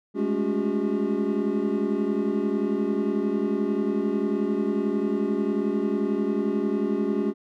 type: tone cluster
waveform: triangle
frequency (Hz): 205.2 / 216.4 / 282.6 / 364 / 402.3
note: G#3 / A3 / C#4 / F#4 / G4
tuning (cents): -21 / -29 / +34 / -28 / +45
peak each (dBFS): -27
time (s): 0.14-7.34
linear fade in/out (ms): 50
effects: none